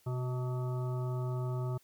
harmonic tone with a mistuned harmonic, 126.9 Hz, B2, 47 cents sharp, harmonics 1 / 3 / 5 / 7 / 9 / 10, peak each -32 / -42 / -46 / -49 / -51 / -52 dBFS, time 0.06-1.78 s, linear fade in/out 10 ms, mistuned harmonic 3, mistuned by -38 cents, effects white hiss -67 dBFS RMS until 1.83 s

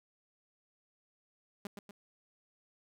sawtooth tone with echo, 202.6 Hz, G#3, 43 cents flat, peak -35 dBFS, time 1.65-1.67 s, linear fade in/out 2 ms, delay 120 ms, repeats 2, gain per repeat -5 dB, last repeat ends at 1.91 s, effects none

